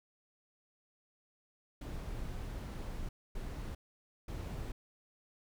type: noise bursts at uneven times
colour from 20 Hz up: brown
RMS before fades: -41 dBFS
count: 3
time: 1.81-3.09 / 3.35-3.75 / 4.28-4.72 s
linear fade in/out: 5 ms
effects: none